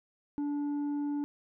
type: tone with tanh clipping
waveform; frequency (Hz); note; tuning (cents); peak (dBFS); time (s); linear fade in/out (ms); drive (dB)
triangle; 290; D4; -22; -31; 0.38-1.24; 0; 9
effects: none